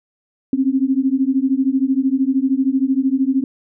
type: beating tone pair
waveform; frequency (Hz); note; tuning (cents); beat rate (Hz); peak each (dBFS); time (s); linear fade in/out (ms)
sine; 260 / 273; C4 / C#4; -11 / -26; 13; -17; 0.53-3.44; 2
effects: none